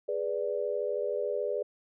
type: chord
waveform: sine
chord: G# diminished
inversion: none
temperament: equal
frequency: 415.3 / 493.9 / 587.3 Hz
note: G#4 / B4 / D5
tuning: 0 / 0 / 0 cents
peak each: -33 dBFS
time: 0.08-1.63 s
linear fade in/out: 10 ms
effects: none